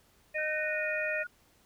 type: harmonic tone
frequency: 616 Hz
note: D#5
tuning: 17 cents flat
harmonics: 1 / 3 / 4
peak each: -34 / -34 / -35 dBFS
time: 0.34-1.24 s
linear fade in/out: 20 ms
type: tone with pitch glide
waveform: sine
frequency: 1525 to 1439.4 Hz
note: G6 to F#6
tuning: -48 to -48 cents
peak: -37 dBFS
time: 0.38-1.27 s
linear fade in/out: 5 ms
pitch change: -100 cents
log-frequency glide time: 0.49-0.87 s
effects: pink hiss -65 dBFS RMS until 1.65 s